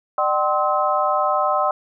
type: tone cluster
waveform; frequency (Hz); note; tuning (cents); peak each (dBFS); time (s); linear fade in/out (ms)
sine; 601 / 764 / 1047 / 1287; D5 / G5 / C6 / E6; +40 / -45 / +1 / -42; -22; 0.18-1.71; 2
effects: none